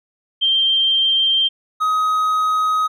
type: tone pair in turn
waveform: sine / triangle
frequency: 3157 / 1261.2 Hz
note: G7 / D#6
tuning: +12 / +23 cents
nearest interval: octave + major third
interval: 1589 cents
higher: first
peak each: -13 dBFS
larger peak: neither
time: 0.41-1.49 / 1.8-2.88 s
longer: neither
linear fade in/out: 20 ms
effects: none